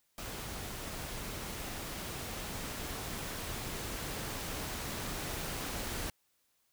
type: noise with level ramp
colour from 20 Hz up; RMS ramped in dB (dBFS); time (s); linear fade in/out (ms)
pink; -42 to -38; 0.18-6.1; 2
effects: white hiss -75 dBFS RMS until 6.72 s

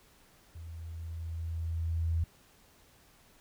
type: tone with level ramp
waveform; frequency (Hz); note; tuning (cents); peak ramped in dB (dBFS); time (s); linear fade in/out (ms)
sine; 82.41; E2; 0; -42 to -26; 0.55-2.24; 5
effects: pink hiss -62 dBFS RMS until 3.4 s

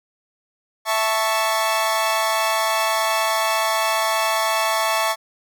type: chord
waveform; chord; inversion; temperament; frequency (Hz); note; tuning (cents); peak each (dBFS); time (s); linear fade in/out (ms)
sawtooth; A major; second; equal; 659.3 / 880 / 1108.7; E5 / A5 / C#6; 0 / 0 / 0; -19; 0.85-5.16; 50
effects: none

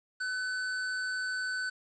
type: tone with amplitude modulation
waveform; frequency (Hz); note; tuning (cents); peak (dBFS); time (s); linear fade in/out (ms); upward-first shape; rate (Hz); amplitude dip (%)
square; 1508; F#6; +32; -31; 0.2-1.7; 10; sine; 187; 25
effects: resampled to 16000 Hz + 10-bit

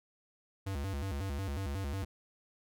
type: tone with vibrato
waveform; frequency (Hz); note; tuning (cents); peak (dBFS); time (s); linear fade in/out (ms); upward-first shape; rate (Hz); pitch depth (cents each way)
square; 82.7; E2; +6; -35; 0.66-2.05; 10; square; 5.5; 280
effects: none

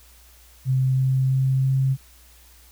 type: tone with pitch steps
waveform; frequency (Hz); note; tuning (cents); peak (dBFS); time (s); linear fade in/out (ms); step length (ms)
sine; 130.81 / 131.64 / 132.48 / 133.33; C3 / C3 / C3 / C3; 0 / +11 / +22 / +33; -17; 0.65-1.97; 50; 330
effects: added 60 Hz sine -51 dBFS peak until 2.71 s + white hiss -53 dBFS RMS until 2.71 s

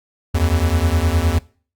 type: beating tone pair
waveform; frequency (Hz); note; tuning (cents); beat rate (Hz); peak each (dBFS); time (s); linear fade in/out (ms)
square; 77.78 / 87.48; D#2 / F2; 0 / +3; 9.7; -18; 0.34-1.39; 10
effects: noise-tail reverb RT60 0.4 s tail -21 dB re dry + Opus 48 kbps

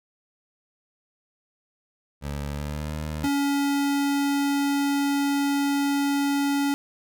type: tone with pitch glide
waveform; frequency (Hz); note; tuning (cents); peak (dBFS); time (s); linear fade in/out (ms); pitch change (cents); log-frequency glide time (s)
20% pulse; 71.7 to 76.85; D2 to D#2; -41 to -21; -24; 2.21-3.29; 50; +120; 2.49-2.94
type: tone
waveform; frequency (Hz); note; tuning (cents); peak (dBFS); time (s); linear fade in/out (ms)
square; 281.9; C#4; +29; -22; 3.24-6.74; 0
effects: none

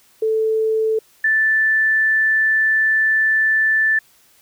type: tone pair in turn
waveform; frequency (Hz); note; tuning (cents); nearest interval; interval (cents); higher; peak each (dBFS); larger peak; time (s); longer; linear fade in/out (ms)
sine; 440 / 1760; A4 / A6; 0 / 0; 2 octaves; 2400; second; -15 / -13; second; 0.22-0.99 / 1.24-3.99; second; 5
effects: white hiss -54 dBFS RMS until 4.41 s

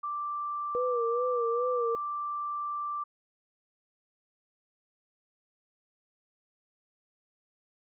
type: tone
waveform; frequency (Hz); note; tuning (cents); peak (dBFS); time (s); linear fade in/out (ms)
sine; 1175; D6; +1; -31; 0.03-3.04; 10
type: tone with vibrato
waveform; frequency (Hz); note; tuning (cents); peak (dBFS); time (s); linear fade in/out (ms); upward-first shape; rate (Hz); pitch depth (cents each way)
sine; 481.6; B4; -44; -27; 0.75-1.95; 0; sine; 2.4; 77
effects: none

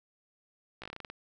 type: slowing click train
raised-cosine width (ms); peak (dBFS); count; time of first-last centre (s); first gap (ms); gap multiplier
0.3; -26; 10; 0.82-1.1; 16; 1.16
effects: none

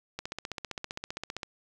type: click train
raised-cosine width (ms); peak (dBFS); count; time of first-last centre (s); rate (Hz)
0.2; -18; 20; 0.19-1.432; 15.3
effects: 10-bit

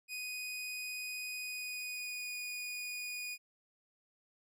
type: tone with pitch glide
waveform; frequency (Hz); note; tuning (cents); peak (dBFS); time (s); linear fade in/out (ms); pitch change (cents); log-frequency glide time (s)
sawtooth; 2489 to 2463; D#7 to D#7; 0 to -18; -36; 0.08-3.38; 50; -18; 1.36-2.36
effects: none

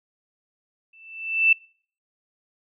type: tone with exponential growth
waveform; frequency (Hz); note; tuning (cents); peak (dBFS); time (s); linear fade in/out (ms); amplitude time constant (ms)
sine; 2657; E7; +13; -11; 0.93-1.53; 5; 130
effects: noise-tail reverb RT60 0.5 s tail -26 dB re dry

